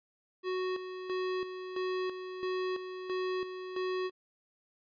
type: tone with tremolo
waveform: square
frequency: 370 Hz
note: F#4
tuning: in tune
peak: -32 dBFS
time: 0.43-4.11 s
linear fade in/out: 50 ms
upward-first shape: square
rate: 1.5 Hz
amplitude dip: 60%
effects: resampled to 11025 Hz